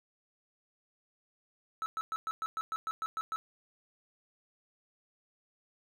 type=tone bursts; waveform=triangle; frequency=1309 Hz; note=E6; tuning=13 cents flat; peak=-30 dBFS; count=11; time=1.82-3.36 s; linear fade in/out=0 ms; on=40 ms; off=110 ms; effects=none